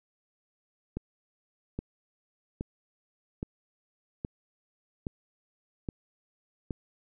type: click train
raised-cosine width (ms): 3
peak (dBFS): -20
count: 8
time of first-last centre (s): 0.97-6.708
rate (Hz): 1.22
effects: none